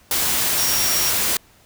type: tone in noise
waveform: sine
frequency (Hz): 5610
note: F8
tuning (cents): +7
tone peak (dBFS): -22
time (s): 0.58-1.1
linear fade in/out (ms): 2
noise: white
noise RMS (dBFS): -20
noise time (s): 0.11-1.37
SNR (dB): -5
effects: pink hiss -53 dBFS RMS until 1.65 s

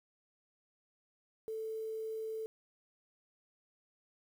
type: tone with quantisation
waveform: sine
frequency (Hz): 441.4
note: A4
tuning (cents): +5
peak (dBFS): -37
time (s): 1.48-2.46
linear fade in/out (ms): 0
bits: 10
effects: none

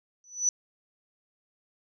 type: tone with exponential growth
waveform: sine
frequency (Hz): 5960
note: F#8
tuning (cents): +12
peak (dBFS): -18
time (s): 0.24-0.49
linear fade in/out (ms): 1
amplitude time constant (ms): 54
effects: none

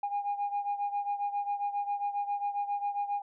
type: beating tone pair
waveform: sine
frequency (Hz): 812 / 819.4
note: G#5 / G#5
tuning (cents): -39 / -24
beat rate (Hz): 7.4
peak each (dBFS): -30 / -34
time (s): 0.03-3.22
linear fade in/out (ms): 5
effects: tanh soft clip ceiling -25 dBFS

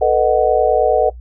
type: chord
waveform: sine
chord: B dominant seventh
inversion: third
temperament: just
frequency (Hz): 444.5 / 493.9 / 617.4 / 740.8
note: A4 / B4 / D#5 / F#5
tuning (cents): +18 / 0 / -14 / +2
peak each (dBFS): -16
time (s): 0.01-1.1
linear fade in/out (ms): 10
effects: noise-tail reverb RT60 0.1 s tail -19 dB re dry + added 60 Hz sine -31 dBFS peak until 1.2 s

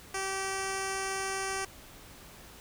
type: tone with low-pass filter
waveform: 10% pulse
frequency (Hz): 386.4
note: G4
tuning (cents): -25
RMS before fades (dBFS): -34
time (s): 0.14-1.65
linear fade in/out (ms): 5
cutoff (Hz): 8200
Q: 3.3
effects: pink hiss -51 dBFS RMS until 2.6 s

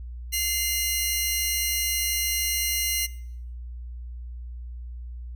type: tone pair together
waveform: 10% pulse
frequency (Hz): 2077 / 2839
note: C7 / F7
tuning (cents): -13 / +28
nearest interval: perfect fourth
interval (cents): 541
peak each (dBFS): -18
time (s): 0.32-3.07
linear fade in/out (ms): 20
effects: noise-tail reverb RT60 0.7 s tail -22 dB re dry + added 60 Hz sine -34 dBFS peak until 5.35 s

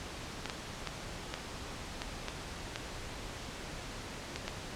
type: clicks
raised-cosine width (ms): 0.2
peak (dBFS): -18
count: 9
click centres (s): 0.457 / 0.498 / 0.873 / 1.34 / 2.019 / 2.284 / 2.759 / 4.36 / 4.48
effects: pink hiss -43 dBFS RMS until 4.75 s + low-pass 7000 Hz 12 dB/octave

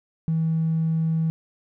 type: tone with tanh clipping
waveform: triangle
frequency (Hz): 161.6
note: E3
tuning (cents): -34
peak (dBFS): -19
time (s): 0.28-1.3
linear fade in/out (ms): 0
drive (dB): 1
effects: none

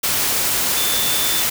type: tone in noise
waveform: sine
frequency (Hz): 3530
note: A7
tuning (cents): +5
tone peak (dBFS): -24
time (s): 0.76-1.43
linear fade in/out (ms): 10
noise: white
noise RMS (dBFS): -19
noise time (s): 0.03-1.5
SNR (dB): -8
effects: none

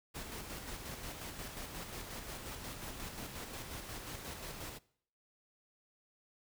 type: noise with tremolo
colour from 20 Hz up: pink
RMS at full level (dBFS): -44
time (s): 0.14-4.79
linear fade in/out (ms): 20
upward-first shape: square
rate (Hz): 5.6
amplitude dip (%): 35
effects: noise-tail reverb RT60 0.6 s tail -21 dB re dry

